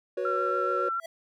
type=chord; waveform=triangle; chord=F# suspended fourth; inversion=none; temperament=equal with one note detuned; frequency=370 / 487.1 / 554.4 Hz; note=F#4 / B4 / C#5; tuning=0 / -24 / 0 cents; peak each=-30 dBFS; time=0.17-0.89 s; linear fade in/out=5 ms
type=tone with vibrato; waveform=sine; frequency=1356 Hz; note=E6; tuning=49 cents sharp; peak=-27 dBFS; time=0.25-1 s; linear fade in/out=2 ms; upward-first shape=sine; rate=7.1 Hz; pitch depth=18 cents each way
type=tone with exponential growth; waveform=square; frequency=659 Hz; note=E5; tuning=1 cent flat; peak=-34 dBFS; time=0.98-1.06 s; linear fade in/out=5 ms; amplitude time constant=16 ms
effects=none